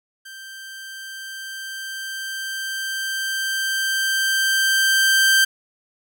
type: tone with level ramp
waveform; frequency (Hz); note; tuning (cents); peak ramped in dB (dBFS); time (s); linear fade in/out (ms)
sawtooth; 1568; G6; 0; -33 to -9; 0.25-5.45; 10
effects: none